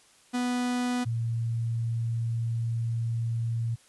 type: tone pair in turn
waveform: 45% pulse / sine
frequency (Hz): 246.8 / 115.47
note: B3 / A#2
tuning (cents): -1 / -16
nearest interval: octave + minor second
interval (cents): 1315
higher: first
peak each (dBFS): -26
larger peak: neither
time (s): 0.33-1.05 / 1.05-3.76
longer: second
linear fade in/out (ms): 20
effects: white hiss -59 dBFS RMS until 3.88 s + resampled to 24000 Hz